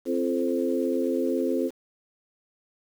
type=harmonic tone with a mistuned harmonic; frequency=87.31 Hz; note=F2; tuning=in tune; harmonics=3 / 4 / 5 / 6; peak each=-27 / -28 / -29 / -30 dBFS; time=0.05-1.71 s; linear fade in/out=50 ms; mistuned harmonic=4; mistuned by=-45 cents; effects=8-bit